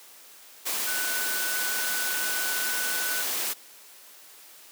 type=tone in noise; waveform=sine; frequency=1494 Hz; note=F#6; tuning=16 cents sharp; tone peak=-31 dBFS; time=0.86-3.23 s; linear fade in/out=20 ms; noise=white; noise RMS=-29 dBFS; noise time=0.65-3.54 s; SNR=-5 dB; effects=white hiss -50 dBFS RMS until 4.71 s + high-pass 300 Hz 12 dB/octave